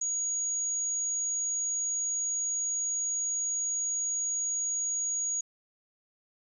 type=tone; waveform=sine; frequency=6720 Hz; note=G#8; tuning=19 cents sharp; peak=-28 dBFS; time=0.01-5.41 s; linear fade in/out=5 ms; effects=none